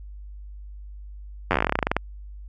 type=slowing click train; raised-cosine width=0.5 ms; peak=-5 dBFS; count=19; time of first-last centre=1.51-1.966 s; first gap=10 ms; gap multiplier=1.1; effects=added 50 Hz sine -37 dBFS peak until 2.48 s